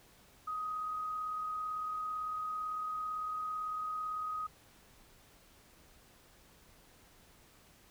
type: tone with amplitude modulation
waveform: sine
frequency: 1254 Hz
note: D#6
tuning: 13 cents sharp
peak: -34 dBFS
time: 0.47-4.47 s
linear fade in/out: 10 ms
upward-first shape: sine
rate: 37.9 Hz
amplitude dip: 25%
effects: pink hiss -62 dBFS RMS until 7.9 s